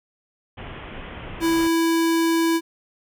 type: low-pass noise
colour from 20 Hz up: pink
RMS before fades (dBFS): -36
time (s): 0.57-1.68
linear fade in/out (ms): 10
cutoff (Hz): 3300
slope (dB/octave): 96
type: tone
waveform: square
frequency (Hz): 330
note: E4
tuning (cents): +2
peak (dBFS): -18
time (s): 1.4-2.61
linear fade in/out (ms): 50
effects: none